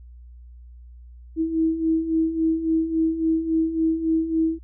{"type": "beating tone pair", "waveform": "sine", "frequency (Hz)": [320.4, 324], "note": ["E4", "E4"], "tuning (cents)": [-49, -30], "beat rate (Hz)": 3.6, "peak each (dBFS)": [-26, -20], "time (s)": [1.36, 4.59], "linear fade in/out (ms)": 50, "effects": ["added 60 Hz sine -41 dBFS peak until 4.63 s"]}